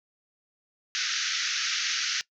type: band-pass noise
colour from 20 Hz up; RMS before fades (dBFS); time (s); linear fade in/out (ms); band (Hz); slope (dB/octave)
white; -29; 0.95-2.21; 0; 1300 to 6400; 96
effects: noise-tail reverb RT60 0.1 s tail -20 dB re dry